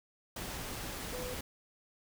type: tone in noise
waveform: sine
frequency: 500 Hz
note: B4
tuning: 21 cents sharp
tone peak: -40 dBFS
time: 1.13-1.34 s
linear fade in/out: 5 ms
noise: pink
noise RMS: -41 dBFS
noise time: 0.36-1.41 s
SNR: -2 dB
effects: none